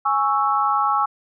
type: chord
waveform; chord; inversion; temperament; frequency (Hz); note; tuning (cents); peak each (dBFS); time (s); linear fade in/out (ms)
sine; C# minor; second; equal; 830.6 / 1108.7 / 1318.5; G#5 / C#6 / E6; 0 / 0 / 0; -21; 0.05-1.06; 10
effects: none